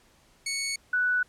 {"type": "tone pair in turn", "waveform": ["15% pulse", "sine"], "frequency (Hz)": [2217, 1482.6], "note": ["C#7", "F#6"], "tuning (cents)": [0, 3], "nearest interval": "perfect fifth", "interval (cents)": 697, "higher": "first", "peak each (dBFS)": -22, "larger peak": "neither", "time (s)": [[0.46, 0.76], [0.93, 1.23]], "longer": "neither", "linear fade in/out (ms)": 5, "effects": ["pink hiss -61 dBFS RMS until 1.28 s", "low-pass 11000 Hz 12 dB/octave"]}